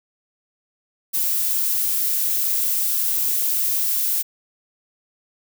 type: noise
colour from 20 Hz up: violet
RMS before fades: -21 dBFS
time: 1.13-4.23 s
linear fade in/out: 20 ms
effects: none